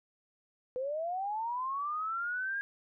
sine linear sweep, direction up, 493.9 to 1634 Hz, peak -32 dBFS, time 0.76-2.61 s, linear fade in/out 0 ms, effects none

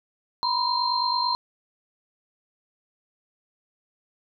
sine tone cluster, 963 / 1012 / 4161 Hz, B5 / B5 / C8, -44 / +42 / -10 cents, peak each -26 dBFS, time 0.43-1.35 s, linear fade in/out 0 ms, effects none

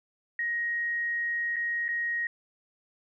sine tone with dropouts, 1881 Hz, A#6, 15 cents sharp, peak -27 dBFS, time 0.39-2.27 s, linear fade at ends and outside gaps 2 ms, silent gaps 1.56-1.565 / 1.882-1.888 s, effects none

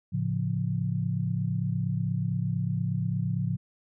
sine chord, A augmented, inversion none, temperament equal, 110 / 138.59 / 174.61 Hz, A2 / C#3 / E#3, 0 / 0 / 0 cents, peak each -30 dBFS, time 0.12-3.57 s, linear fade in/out 20 ms, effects none

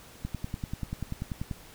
click train, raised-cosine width 5 ms, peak -20 dBFS, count 14, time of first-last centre 0.25-1.512 s, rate 10.3 Hz, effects pink hiss -51 dBFS RMS until 1.74 s

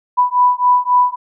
sine beating tone pair, 987.8 / 991.5 Hz, B5 / B5, 0 / +7 cents, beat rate 3.7 Hz, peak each -13 dBFS, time 0.17-1.16 s, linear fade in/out 20 ms, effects none

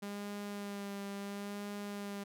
sawtooth tone with vibrato, 201.9 Hz, G#3, 49 cents flat, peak -36 dBFS, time 0.02-2.24 s, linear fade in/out 10 ms, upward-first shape sine, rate 0.73 Hz, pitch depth 20 cents each way, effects none

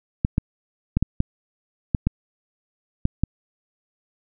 clicks, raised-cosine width 5 ms, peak -6 dBFS, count 9, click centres 0.249 / 0.381 / 0.97 / 1.026 / 1.204 / 1.948 / 2.07 / 3.054 / 3.236 s, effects none

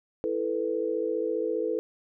sine chord, E suspended fourth, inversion none, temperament just, 329.6 / 439.5 / 494.4 Hz, E4 / A4 / B4, 0 / -2 / +2 cents, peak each -32 / -29 / -30 dBFS, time 0.24-1.79 s, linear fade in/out 0 ms, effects none

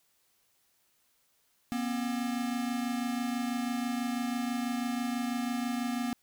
square tone pair together, 240 / 266.1 Hz, B3 / C4, -49 / +29 cents, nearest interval major second, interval 178 cents, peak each -32 / -37 dBFS, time 1.72-6.13 s, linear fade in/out 0 ms, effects white hiss -71 dBFS RMS until 6.22 s

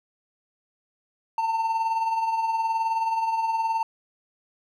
triangle tone with tremolo, 900 Hz, A5, 39 cents sharp, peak -18 dBFS, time 1.38-3.83 s, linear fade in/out 2 ms, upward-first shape triangle, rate 19 Hz, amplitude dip 55%, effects none

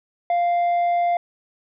sine tone with tanh clipping, 697 Hz, F5, 4 cents flat, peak -18 dBFS, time 0.3-1.17 s, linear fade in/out 2 ms, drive 4 dB, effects none

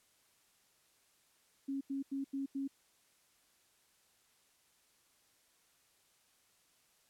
sine tone bursts, 273.8 Hz, C#4, 21 cents flat, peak -35 dBFS, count 5, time 1.68-2.678 s, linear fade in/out 10 ms, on 130 ms, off 87 ms, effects white hiss -71 dBFS RMS until 7.09 s + low-pass 12000 Hz 12 dB/octave

